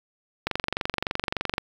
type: click train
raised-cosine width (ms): 0.3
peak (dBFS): -9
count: 27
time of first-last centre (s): 0.47-1.581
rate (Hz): 23.4
effects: 7-bit